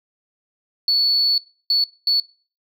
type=tone bursts at uneven times; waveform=sine; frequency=4435 Hz; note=C#8; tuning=in tune; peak=-13 dBFS; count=3; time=0.88-1.38 / 1.7-1.84 / 2.07-2.2 s; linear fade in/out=2 ms; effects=noise-tail reverb RT60 0.4 s tail -24 dB re dry + tanh soft clip ceiling -10 dBFS